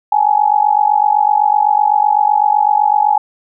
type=tone with amplitude modulation; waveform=sine; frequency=840 Hz; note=G#5; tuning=19 cents sharp; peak=-5 dBFS; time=0.12-3.18 s; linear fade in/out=5 ms; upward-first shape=sine; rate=47.9 Hz; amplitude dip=90%; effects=none